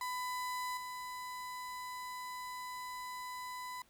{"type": "tone with level steps", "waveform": "35% pulse", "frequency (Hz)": 1000, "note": "B5", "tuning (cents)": 21, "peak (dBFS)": [-35, -40], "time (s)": [0.01, 3.82], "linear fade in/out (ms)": 2, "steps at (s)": 0.77, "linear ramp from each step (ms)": 2, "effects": ["pink hiss -68 dBFS RMS until 3.89 s"]}